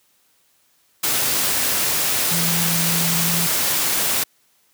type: tone in noise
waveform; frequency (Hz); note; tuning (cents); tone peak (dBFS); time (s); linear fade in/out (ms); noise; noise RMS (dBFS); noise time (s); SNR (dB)
sine; 168.2; E3; +35; -23; 2.31-3.47; 10; white; -20; 1.03-4.24; -6
effects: white hiss -61 dBFS RMS until 4.73 s + high-pass 80 Hz 12 dB/octave